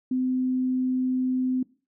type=tone; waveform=sine; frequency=256.1 Hz; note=C4; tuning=37 cents flat; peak=-22 dBFS; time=0.11-1.63 s; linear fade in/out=5 ms; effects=noise-tail reverb RT60 0.4 s tail -21 dB re dry